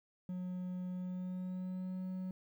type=tone with pitch glide; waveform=triangle; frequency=181.7 to 185.63 Hz; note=F#3 to F#3; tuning=-31 to +6 cents; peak=-36 dBFS; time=0.29-2.31 s; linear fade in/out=2 ms; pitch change=+37 cents; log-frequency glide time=0.9-2.1 s; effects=12-bit